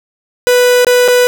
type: tone with dropouts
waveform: 45% pulse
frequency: 493.9 Hz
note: B4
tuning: in tune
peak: -6 dBFS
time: 0.47-1.27 s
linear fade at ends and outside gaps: 0 ms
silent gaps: 0.847-0.868 / 1.079-1.084 s
effects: none